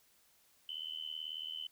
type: tone with amplitude modulation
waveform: sine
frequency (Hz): 3028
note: F#7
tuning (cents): +39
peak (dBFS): -36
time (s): 0.69-1.67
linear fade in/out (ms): 2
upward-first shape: sine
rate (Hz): 78.3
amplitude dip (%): 90
effects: white hiss -69 dBFS RMS until 1.71 s